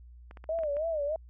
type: clicks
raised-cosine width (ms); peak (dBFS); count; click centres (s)
0.5; -33; 6; 0.311 / 0.372 / 0.441 / 0.589 / 0.635 / 0.768
type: tone with vibrato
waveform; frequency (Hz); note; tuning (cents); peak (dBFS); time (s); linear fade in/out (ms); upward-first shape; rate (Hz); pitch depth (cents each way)
sine; 616; D#5; -17; -28; 0.49-1.16; 2; sine; 3.2; 140
effects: added 60 Hz sine -48 dBFS peak until 1.29 s